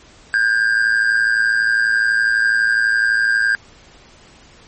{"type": "tone with amplitude modulation", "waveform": "triangle", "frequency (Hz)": 1598, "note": "G6", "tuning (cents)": 33, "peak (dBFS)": -8, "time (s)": [0.34, 3.55], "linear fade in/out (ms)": 0, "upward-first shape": "sine", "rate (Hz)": 112, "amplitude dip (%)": 70, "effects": ["pink hiss -46 dBFS RMS until 4.67 s", "MP3 32 kbps"]}